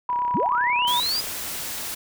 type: tone with vibrato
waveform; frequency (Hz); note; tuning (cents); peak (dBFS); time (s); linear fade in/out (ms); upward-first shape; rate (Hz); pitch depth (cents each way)
sine; 975; B5; -23; -21; 0.09-1; 2; triangle; 10; 26
type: click train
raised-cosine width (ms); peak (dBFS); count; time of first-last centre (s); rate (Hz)
0.5; -24; 40; 0.1-1.271; 33.3
type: linear sweep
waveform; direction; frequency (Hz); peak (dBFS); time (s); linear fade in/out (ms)
sine; up; 102 to 4978; -22; 0.34-1.21; 10
type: noise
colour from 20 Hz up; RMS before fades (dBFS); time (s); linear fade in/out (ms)
white; -31; 0.87-1.95; 10
effects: none

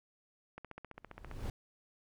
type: click train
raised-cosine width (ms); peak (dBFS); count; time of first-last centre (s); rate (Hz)
0.5; -31; 12; 0.58-1.313; 15
type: noise with exponential growth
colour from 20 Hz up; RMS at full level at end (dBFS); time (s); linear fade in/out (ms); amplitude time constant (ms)
brown; -35; 0.94-1.5; 2; 120
effects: none

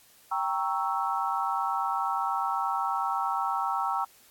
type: chord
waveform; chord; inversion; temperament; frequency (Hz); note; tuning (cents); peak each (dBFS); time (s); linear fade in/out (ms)
sine; G diminished seventh; none; equal; 784 / 932.3 / 1108.7 / 1318.5; G5 / Bb5 / Db6 / Fb6; 0 / 0 / 0 / 0; -31 / -31 / -33 / -31; 0.31-4.05; 10
effects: white hiss -58 dBFS RMS until 4.3 s + AAC 64 kbps

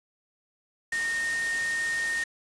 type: tone in noise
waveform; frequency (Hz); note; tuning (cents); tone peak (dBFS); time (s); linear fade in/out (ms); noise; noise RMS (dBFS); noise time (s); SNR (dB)
sine; 1842; A#6; -21; -26; 0.92-2.24; 5; white; -36; 0.92-2.24; +7
effects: resampled to 22050 Hz

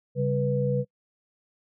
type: tone cluster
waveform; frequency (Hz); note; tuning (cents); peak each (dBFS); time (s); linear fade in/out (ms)
sine; 136 / 195.1 / 490.9; C#3 / G3 / B4; -33 / -8 / -10; -25 / -31 / -26; 0.15-0.85; 50
effects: noise-tail reverb RT60 0.1 s tail -26 dB re dry

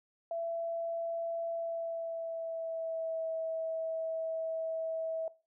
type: tone with pitch glide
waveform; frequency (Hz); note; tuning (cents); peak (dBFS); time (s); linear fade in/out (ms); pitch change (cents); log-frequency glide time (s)
sine; 669 to 648.5; E5 to E5; +25 to -28; -33; 0.31-5.28; 2; -53; 1.51-3.27
effects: noise-tail reverb RT60 0.3 s tail -18 dB re dry

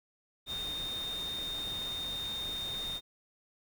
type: tone in noise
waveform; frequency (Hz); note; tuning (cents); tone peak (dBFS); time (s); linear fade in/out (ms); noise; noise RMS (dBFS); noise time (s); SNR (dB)
sine; 3662; A#7; -32; -35; 0.46-3.01; 50; pink; -45; 0.46-3.01; +7
effects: none

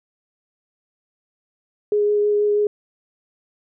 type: tone with vibrato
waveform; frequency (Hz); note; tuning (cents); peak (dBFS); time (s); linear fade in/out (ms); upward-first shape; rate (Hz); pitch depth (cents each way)
sine; 415.3; G#4; 0; -15; 1.92-2.67; 2; sine; 6.2; 9
effects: none

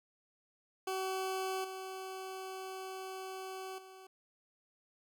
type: tone with level steps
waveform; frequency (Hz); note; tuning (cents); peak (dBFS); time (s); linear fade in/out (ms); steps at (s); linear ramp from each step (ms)
20% pulse; 378.8; F#4; +41; -30 / -37 / -47; 0.87-4.07; 5; 1.64 / 3.78; 5
effects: none

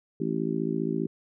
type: harmonic tone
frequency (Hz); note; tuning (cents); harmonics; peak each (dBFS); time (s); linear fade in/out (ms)
55; A1; 0; 3 / 4 / 5 / 6 / 7; -32 / -32 / -32 / -32 / -32; 0.2-1.07; 5
effects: none

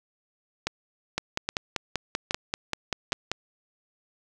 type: two click trains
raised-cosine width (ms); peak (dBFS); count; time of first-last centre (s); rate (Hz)
0.2; -9 / -9; 4 / 12; 0.67-3.129 / 1.18-3.316; 1.22 / 5.15
effects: none

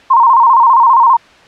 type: tone with vibrato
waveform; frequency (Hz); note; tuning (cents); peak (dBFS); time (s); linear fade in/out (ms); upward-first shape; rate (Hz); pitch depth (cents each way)
sine; 992; B5; +7; -4; 0.1-1.17; 10; square; 15; 110
effects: white hiss -41 dBFS RMS until 1.47 s + low-pass 3000 Hz 12 dB/octave

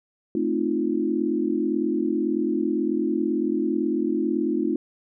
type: chord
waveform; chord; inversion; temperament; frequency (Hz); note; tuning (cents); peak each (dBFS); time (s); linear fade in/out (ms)
sine; F dominant seventh; first; equal; 220 / 261.6 / 311.1 / 349.2; A3 / C4 / Eb4 / F4; 0 / 0 / 0 / 0; -28 / -28 / -25 / -26; 0.35-4.76; 2
effects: none

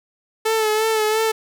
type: tone with vibrato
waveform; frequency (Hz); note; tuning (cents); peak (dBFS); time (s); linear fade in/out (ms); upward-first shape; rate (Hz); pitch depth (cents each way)
sawtooth; 436.3; A4; -15; -13; 0.45-1.32; 10; sine; 2.9; 37
effects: none

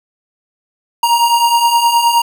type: beating tone pair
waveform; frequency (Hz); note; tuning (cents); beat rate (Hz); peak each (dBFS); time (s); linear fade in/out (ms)
square; 932.3 / 941.9; A#5 / A#5; 0 / +18; 9.6; -17 / -11; 1.03-2.22; 5
effects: none

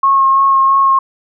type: tone with vibrato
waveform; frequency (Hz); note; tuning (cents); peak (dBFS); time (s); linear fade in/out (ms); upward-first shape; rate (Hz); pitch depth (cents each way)
sine; 1084; C#6; -39; -7; 0.03-0.99; 5; sine; 3; 15
effects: none

